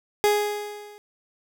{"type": "tone with level ramp", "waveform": "30% pulse", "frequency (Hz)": 415.3, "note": "G#4", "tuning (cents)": 0, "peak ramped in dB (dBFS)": [-13, -42], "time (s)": [0.24, 0.98], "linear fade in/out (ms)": 0, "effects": []}